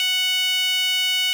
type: tone with high-pass filter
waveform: sawtooth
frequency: 740 Hz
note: F#5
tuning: in tune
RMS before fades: -21 dBFS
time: 0-1.33 s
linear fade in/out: 0 ms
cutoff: 2700 Hz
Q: 8.5
effects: none